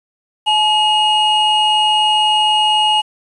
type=tone pair together; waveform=triangle; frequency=856 / 2879 Hz; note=A5 / F#7; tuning=-48 / -48 cents; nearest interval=octave + major sixth; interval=2100 cents; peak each=-12 dBFS; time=0.46-3.02 s; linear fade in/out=20 ms; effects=resampled to 24000 Hz + 7-bit